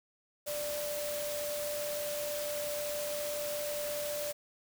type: tone in noise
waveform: sine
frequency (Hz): 589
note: D5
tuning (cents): +5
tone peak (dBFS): -35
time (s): 0.46-4.33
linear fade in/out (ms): 20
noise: white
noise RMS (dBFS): -40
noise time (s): 0.46-4.33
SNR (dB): +2
effects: none